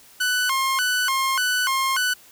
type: tone with vibrato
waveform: sawtooth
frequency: 1262 Hz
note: D#6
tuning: 24 cents sharp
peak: -16 dBFS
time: 0.2-2.14 s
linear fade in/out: 10 ms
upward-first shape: square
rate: 1.7 Hz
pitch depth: 290 cents each way
effects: white hiss -50 dBFS RMS until 2.31 s